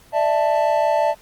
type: chord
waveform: triangle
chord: D suspended second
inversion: none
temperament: equal with one note detuned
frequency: 593.8 / 659.3 / 880 Hz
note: D5 / E5 / A5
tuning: +19 / 0 / 0 cents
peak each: -18 dBFS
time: 0.12-1.15 s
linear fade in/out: 50 ms
effects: pink hiss -51 dBFS RMS until 1.21 s + Opus 48 kbps